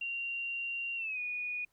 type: tone with pitch glide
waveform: sine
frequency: 2764 to 2462 Hz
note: F7 to D#7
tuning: -19 to -19 cents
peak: -34 dBFS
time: 0.01-1.65 s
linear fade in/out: 5 ms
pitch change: -200 cents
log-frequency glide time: 0.96-1.2 s
effects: pink hiss -75 dBFS RMS until 1.72 s